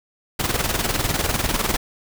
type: noise with tremolo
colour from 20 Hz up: pink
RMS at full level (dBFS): -20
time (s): 0.39-1.77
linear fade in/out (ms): 10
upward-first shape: square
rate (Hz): 20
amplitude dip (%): 60
effects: none